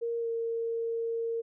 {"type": "tone with pitch glide", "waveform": "sine", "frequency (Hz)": [466.2, 459.5], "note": ["A#4", "A#4"], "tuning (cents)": [0, -25], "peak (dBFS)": -29, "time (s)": [0.01, 1.42], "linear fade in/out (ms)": 20, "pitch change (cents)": -25, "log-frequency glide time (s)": [0.19, 0.28], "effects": []}